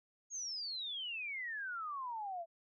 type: exponential sweep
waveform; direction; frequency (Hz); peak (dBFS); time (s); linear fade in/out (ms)
sine; down; 6700 to 652; -39; 0.3-2.46; 50
effects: none